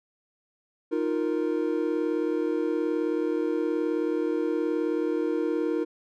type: chord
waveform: triangle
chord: Eb suspended second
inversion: none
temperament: just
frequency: 311.1 / 350 / 466.7 Hz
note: Eb4 / F4 / Bb4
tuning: 0 / +4 / +2 cents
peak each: -26 / -27 / -27 dBFS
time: 0.91-5.85 s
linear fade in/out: 20 ms
effects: none